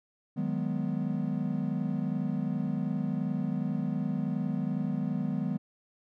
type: chord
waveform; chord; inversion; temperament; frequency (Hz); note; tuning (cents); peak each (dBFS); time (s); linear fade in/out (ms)
triangle; G# minor seventh; second; equal; 155.56 / 185 / 207.7 / 246.9; D#3 / F#3 / G#3 / B3; 0 / 0 / 0 / 0; -32; 0.36-5.58; 20
effects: none